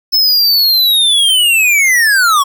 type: linear sweep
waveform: square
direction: down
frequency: 5274 to 1076 Hz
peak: -8 dBFS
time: 0.12-2.44 s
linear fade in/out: 20 ms
effects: none